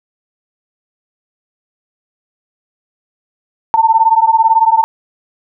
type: beating tone pair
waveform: sine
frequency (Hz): 889 / 907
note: A5 / A#5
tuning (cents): +18 / -48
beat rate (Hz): 18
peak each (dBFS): -10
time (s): 3.74-4.84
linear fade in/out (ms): 0
effects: none